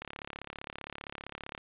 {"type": "click train", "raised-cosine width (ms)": 0.3, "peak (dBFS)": -23, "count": 56, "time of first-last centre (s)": [0.02, 1.578], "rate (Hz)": 35.3, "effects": ["resampled to 8000 Hz", "10-bit"]}